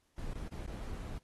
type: noise with dropouts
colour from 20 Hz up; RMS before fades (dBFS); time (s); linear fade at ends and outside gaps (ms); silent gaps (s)
brown; -41; 0.18-1.18; 2; 0.335-0.354 / 0.482-0.521 / 0.664-0.675
effects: pink hiss -75 dBFS RMS until 1.23 s + AAC 32 kbps